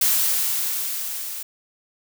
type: noise with level ramp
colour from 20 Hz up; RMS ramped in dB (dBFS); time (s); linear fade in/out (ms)
blue; -18 to -32; 0.01-1.43; 5
effects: none